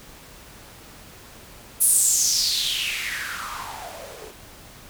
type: noise with band-pass filter sweep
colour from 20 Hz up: blue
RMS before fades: -24 dBFS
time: 1.8-4.32 s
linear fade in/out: 20 ms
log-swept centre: 11000 to 390 Hz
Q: 5.1
effects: pink hiss -45 dBFS RMS until 4.89 s